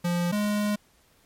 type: tone pair in turn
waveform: square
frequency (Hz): 174.4 / 207.9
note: F3 / G#3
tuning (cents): -2 / +2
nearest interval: minor third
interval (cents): 304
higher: second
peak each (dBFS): -24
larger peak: neither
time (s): 0.04-0.32 / 0.32-0.76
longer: second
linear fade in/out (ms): 10
effects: pink hiss -62 dBFS RMS until 1.25 s + MP3 64 kbps